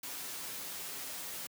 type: noise with comb filter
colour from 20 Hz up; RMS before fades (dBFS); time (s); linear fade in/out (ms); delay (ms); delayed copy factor
white; -42; 0.03-1.47; 5; 8.8; -0.55
effects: high-pass 80 Hz 12 dB/octave